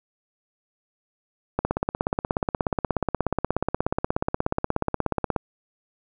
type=click train; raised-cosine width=1 ms; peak=-8 dBFS; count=64; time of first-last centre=1.59-5.362 s; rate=16.7 Hz; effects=none